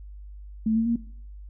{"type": "tone with pitch steps", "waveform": "sine", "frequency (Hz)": [220, 226.6, 233.4], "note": ["A3", "A#3", "A#3"], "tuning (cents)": [0, -49, 2], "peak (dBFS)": -20, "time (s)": [0.66, 0.96], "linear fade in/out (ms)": 5, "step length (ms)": 100, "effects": ["noise-tail reverb RT60 0.5 s tail -17 dB re dry", "added 50 Hz sine -39 dBFS peak until 1.49 s"]}